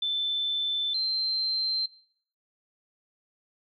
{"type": "tone pair in turn", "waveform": "sine", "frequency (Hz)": [3529, 4128], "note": ["A7", "C8"], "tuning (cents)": [4, -24], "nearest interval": "minor third", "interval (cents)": 272, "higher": "second", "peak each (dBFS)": -25, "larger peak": "neither", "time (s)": [[0.02, 0.94], [0.94, 1.86]], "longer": "neither", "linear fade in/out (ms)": 5, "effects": ["noise-tail reverb RT60 0.6 s tail -20 dB re dry"]}